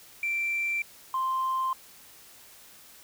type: tone pair in turn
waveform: sine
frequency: 2349 / 1046.4 Hz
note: D7 / C6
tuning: 0 / 0 cents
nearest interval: octave + major second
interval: 1400 cents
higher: first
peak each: -25 / -24 dBFS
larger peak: second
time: 0.23-0.82 / 1.14-1.73 s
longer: neither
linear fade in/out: 2 ms
effects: tanh soft clip ceiling -22 dBFS + white hiss -52 dBFS RMS until 3.03 s